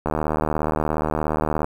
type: click train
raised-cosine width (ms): 1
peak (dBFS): -8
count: 123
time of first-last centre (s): 0.06-1.644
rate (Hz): 77
effects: 7-bit